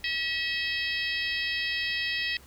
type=harmonic tone; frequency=644 Hz; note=E5; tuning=41 cents flat; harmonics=3 / 4 / 5 / 6 / 7 / 8; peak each=-31 / -33 / -35 / -37 / -38 / -39 dBFS; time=0.04-2.37 s; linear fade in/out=2 ms; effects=added 67 Hz sine -54 dBFS peak until 2.46 s + pink hiss -54 dBFS RMS until 2.46 s